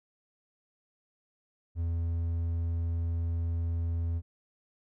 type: tone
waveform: triangle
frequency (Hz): 83.9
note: E2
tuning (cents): +31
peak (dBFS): -26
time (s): 1.75-4.22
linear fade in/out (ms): 50
effects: none